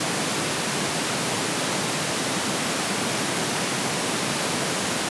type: high-pass noise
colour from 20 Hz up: pink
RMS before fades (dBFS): -25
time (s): 0-5.09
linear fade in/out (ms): 5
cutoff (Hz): 140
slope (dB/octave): 24
effects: resampled to 24000 Hz